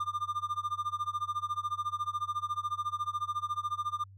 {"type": "tone with tremolo", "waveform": "triangle", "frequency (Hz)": 1200, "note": "D6", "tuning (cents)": 37, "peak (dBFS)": -26, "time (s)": [0, 4.04], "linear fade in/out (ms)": 5, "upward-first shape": "sine", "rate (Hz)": 14, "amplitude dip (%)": 95, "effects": ["added 97 Hz sine -50 dBFS peak until 4.17 s"]}